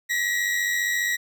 40% pulse tone pair together, 1905.2 / 2000 Hz, A#6 / B6, +37 / +21 cents, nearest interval minor second, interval 84 cents, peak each -22 / -29 dBFS, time 0.09-1.17 s, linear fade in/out 20 ms, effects none

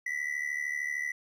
triangle ring-modulated tone, 1975.5 Hz, B6, in tune, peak -26 dBFS, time 0.06-1.12 s, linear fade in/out 5 ms, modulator 36.6 Hz, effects none

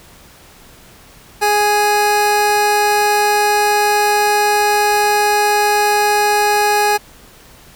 25% pulse tone pair together, 415.3 / 830.6 Hz, G#4 / G#5, 0 / 0 cents, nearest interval octave, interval 1200 cents, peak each -12 dBFS, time 1.41-6.98 s, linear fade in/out 20 ms, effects pink hiss -43 dBFS RMS until 7.75 s

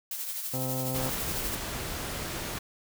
blue noise with tremolo, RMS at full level -33 dBFS, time 0.11-1.55 s, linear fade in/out 2 ms, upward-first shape triangle, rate 12 Hz, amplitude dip 50%
harmonic tone, 129.9 Hz, C3, 12 cents flat, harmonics 1 / 2 / 3 / 4 / 5 / 6 / 7 / 8 / 10, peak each -33 / -36 / -45 / -37 / -45 / -43 / -49 / -52 / -51 dBFS, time 0.53-1.1 s, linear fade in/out 10 ms
pink noise, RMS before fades -35 dBFS, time 0.94-2.59 s, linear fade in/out 10 ms
effects none

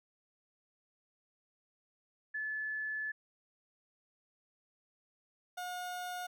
sine / 30% pulse tone pair in turn, 1729 / 720.3 Hz, A6 / F#5, -31 / -47 cents, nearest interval octave + minor third, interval 1516 cents, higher first, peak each -35 / -36 dBFS, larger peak first, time 2.34-3.12 / 5.57-6.27 s, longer first, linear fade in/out 10 ms, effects none

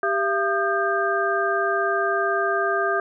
sine tone cluster, 394.2 / 677 / 1219 / 1583 Hz, G4 / E5 / D#6 / G6, +10 / +46 / -36 / +17 cents, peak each -25 dBFS, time 0.03-3 s, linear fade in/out 2 ms, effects none

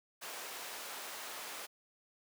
pink high-pass noise, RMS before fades -45 dBFS, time 0.21-1.67 s, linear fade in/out 20 ms, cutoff 620 Hz, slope 12 dB/octave, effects none

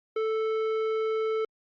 sine tone with tanh clipping, 440 Hz, A4, in tune, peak -27 dBFS, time 0.16-1.45 s, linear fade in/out 5 ms, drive 12 dB, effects Opus 48 kbps

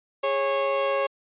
30% pulse tone pair together, 411.6 / 549.4 Hz, G#4 / C#5, -16 / -16 cents, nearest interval perfect fourth, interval 500 cents, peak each -28 / -20 dBFS, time 0.23-1.07 s, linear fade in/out 10 ms, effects resampled to 8000 Hz

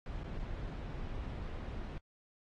brown noise with dropouts, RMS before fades -41 dBFS, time 0.06-1.98 s, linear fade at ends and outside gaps 1 ms, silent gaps 0.233-0.241 / 0.392-0.396 s, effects low-pass 4000 Hz 12 dB/octave + AAC 32 kbps

